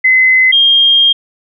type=tone pair in turn; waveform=sine; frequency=2041 / 3220 Hz; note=C7 / G7; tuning=-44 / +46 cents; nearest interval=minor sixth; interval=790 cents; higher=second; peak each=-5 dBFS; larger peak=neither; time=0.04-0.52 / 0.52-1.13 s; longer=second; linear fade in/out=10 ms; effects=none